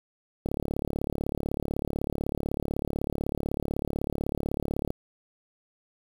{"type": "click train", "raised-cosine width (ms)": 2, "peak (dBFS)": -16, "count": 161, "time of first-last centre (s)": [0.46, 4.904], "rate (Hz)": 36, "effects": ["7-bit"]}